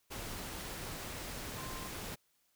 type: tone in noise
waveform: sine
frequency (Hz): 1046.5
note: C6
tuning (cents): 0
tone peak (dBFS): -48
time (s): 1.56-1.89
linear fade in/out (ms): 20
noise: pink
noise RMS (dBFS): -43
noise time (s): 0.1-2.16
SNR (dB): -8
effects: white hiss -75 dBFS RMS until 2.55 s